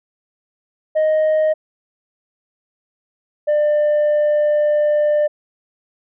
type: tone pair in turn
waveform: sine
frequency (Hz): 622.3 / 596.7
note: D#5 / D5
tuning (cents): 0 / +27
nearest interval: minor second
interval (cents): 73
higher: first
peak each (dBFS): -10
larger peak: neither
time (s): 0.95-1.54 / 3.47-5.28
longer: second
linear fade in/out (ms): 20
effects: tanh soft clip ceiling -12 dBFS